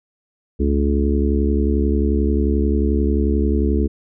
harmonic tone with a mistuned harmonic, 71.3 Hz, C#2, 49 cents sharp, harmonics 1 / 3 / 4 / 5 / 6, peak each -17 / -22 / -23 / -24 / -25 dBFS, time 0.59-3.88 s, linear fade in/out 20 ms, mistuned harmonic 1, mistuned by -40 cents, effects none

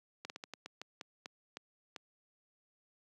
slowing click train, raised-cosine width 0.2 ms, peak -26 dBFS, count 11, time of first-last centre 0.25-1.962 s, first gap 49 ms, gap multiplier 1.26, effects high-pass 200 Hz 12 dB/octave

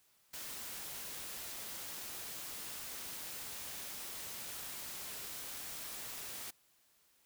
white noise, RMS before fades -45 dBFS, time 0.33-6.51 s, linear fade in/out 10 ms, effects white hiss -71 dBFS RMS until 7.25 s

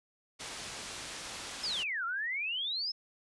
white low-pass noise, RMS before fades -43 dBFS, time 0.39-1.84 s, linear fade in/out 20 ms, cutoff 6400 Hz, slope 12 dB/octave
sine exponential two-way sweep, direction down then up, 5300 to 1333 to 5300 Hz, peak -32 dBFS, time 1.63-2.92 s, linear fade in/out 10 ms, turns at 2.05 s
effects resampled to 24000 Hz

